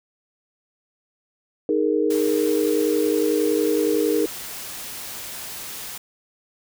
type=chord; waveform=sine; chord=D# suspended fourth; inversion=none; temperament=equal; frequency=311.1 / 415.3 / 466.2 Hz; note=D#4 / G#4 / A#4; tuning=0 / 0 / 0 cents; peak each=-22 dBFS; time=1.69-4.26 s; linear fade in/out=2 ms
type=noise; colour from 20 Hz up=white; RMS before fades=-34 dBFS; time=2.1-5.98 s; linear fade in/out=5 ms
effects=none

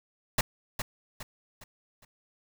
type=noise with echo; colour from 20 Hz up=pink; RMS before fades=-24 dBFS; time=0.38-0.41 s; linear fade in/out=5 ms; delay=410 ms; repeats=4; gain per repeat=-8 dB; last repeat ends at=2.05 s; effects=none

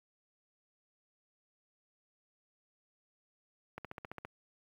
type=click train; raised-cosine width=0.5 ms; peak=-27 dBFS; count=8; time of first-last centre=3.78-4.25 s; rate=14.9 Hz; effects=high-pass 60 Hz 12 dB/octave + 10-bit

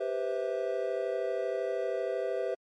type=chord; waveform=triangle; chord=C major seventh; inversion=second; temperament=just; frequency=392.4 / 490.5 / 523.3 / 654.1 Hz; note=G4 / B4 / C5 / E5; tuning=+2 / -12 / 0 / -14 cents; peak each=-33 dBFS; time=0-2.55 s; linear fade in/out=10 ms; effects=MP3 48 kbps

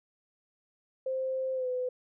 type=tone with pitch glide; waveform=sine; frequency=523.3 to 503.4 Hz; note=C5 to B4; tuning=0 to +33 cents; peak=-29 dBFS; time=1.06-1.89 s; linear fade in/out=5 ms; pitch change=-67 cents; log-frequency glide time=1.54-1.68 s; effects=none

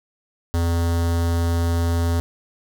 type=tone with notch filter; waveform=square; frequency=84.6 Hz; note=E2; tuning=45 cents sharp; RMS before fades=-20 dBFS; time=0.54-2.2 s; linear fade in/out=0 ms; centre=2400 Hz; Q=1.7; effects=none

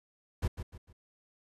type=noise with echo; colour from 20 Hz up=brown; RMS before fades=-30 dBFS; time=0.42-0.48 s; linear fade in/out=10 ms; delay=150 ms; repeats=3; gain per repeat=-9 dB; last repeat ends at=0.93 s; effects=resampled to 32000 Hz

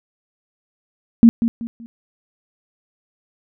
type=tone with echo; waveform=sine; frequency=231.5 Hz; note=A#3; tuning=12 cents flat; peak=-4 dBFS; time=1.23-1.29 s; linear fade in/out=0 ms; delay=190 ms; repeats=3; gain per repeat=-10 dB; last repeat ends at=1.86 s; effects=none

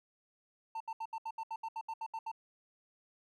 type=tone bursts; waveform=triangle; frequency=897 Hz; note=A5; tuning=33 cents sharp; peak=-35 dBFS; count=13; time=0.75-2.316 s; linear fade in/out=5 ms; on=54 ms; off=72 ms; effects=none

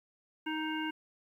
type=harmonic tone; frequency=312.2 Hz; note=D#4; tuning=6 cents sharp; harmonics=1 / 3 / 5 / 7 / 9; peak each=-35 / -40 / -40 / -45 / -42 dBFS; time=0.46-0.91 s; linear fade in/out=10 ms; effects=11-bit

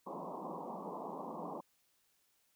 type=band-pass noise; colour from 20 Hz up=white; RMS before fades=-44 dBFS; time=0.06-1.61 s; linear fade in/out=10 ms; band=160 to 1100 Hz; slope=96 dB/octave; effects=white hiss -75 dBFS RMS until 2.55 s

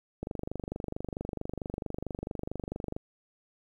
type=click train; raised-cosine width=2 ms; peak=-21 dBFS; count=68; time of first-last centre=0.23-2.965 s; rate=24.5 Hz; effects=10-bit

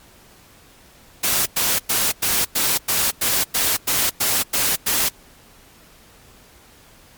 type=noise bursts; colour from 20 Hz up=white; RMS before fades=-19 dBFS; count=12; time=1.23-5.09 s; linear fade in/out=10 ms; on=230 ms; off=100 ms; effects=pink hiss -49 dBFS RMS until 7.17 s + MP3 96 kbps

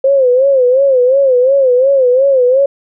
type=tone with vibrato; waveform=sine; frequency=523.3 Hz; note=C5; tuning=in tune; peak=-6 dBFS; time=0.04-2.66 s; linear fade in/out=5 ms; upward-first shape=sine; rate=2.8 Hz; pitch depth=110 cents each way; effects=none

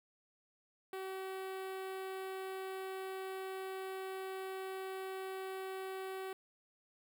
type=tone with notch filter; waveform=sawtooth; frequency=380.7 Hz; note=F#4; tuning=49 cents sharp; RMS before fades=-43 dBFS; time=0.93-6.33 s; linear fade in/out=2 ms; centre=6000 Hz; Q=0.83; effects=none

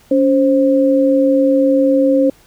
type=tone pair together; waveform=sine; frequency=280.5 / 528 Hz; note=C#4 / C5; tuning=+21 / +16 cents; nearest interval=major seventh; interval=1095 cents; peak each=-12 dBFS; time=0.11-2.3 s; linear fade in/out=5 ms; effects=pink hiss -49 dBFS RMS until 2.46 s

